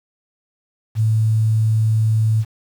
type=tone with quantisation; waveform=sine; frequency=110 Hz; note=A2; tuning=in tune; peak=-13 dBFS; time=0.95-2.45 s; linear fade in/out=50 ms; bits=7; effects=none